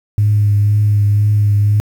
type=tone with vibrato; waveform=sine; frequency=103.8 Hz; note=G#2; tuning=in tune; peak=-8 dBFS; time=0.18-1.8 s; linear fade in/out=0 ms; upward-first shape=triangle; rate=2 Hz; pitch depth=25 cents each way; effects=tanh soft clip ceiling -4 dBFS + 7-bit